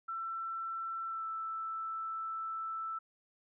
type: tone with pitch glide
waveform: sine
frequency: 1340 to 1322.3 Hz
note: E6 to E6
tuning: +28 to +5 cents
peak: -36 dBFS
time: 0.08-2.99 s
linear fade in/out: 10 ms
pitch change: -23 cents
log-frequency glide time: 1.07-1.25 s
effects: none